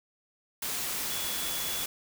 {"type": "tone in noise", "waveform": "sine", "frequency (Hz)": 3400, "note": "G#7", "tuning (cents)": 40, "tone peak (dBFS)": -39, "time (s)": [1.1, 1.84], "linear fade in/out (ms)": 5, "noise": "white", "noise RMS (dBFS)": -33, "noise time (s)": [0.62, 1.86], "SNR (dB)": -9, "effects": []}